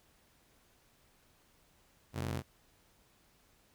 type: ring-modulated tone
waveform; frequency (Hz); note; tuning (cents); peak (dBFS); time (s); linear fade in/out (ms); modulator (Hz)
sawtooth; 112.8; A2; +44; -28; 2.13-2.43; 50; 23.7
effects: pink hiss -68 dBFS RMS until 3.74 s